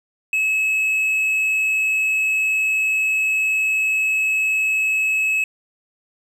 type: tone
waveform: triangle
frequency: 2581 Hz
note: E7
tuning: 37 cents flat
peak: -15 dBFS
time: 0.33-5.44 s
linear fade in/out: 2 ms
effects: none